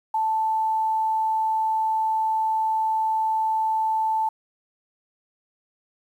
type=tone; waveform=sine; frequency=880 Hz; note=A5; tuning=in tune; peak=-20 dBFS; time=0.14-4.29 s; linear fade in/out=5 ms; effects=9-bit